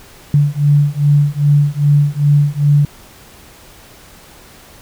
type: beating tone pair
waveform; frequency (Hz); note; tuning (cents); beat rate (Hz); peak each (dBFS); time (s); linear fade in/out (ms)
sine; 144 / 146.5; D3 / D3; -34 / -4; 2.5; -12; 0.34-2.85; 2
effects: pink hiss -41 dBFS RMS until 4.81 s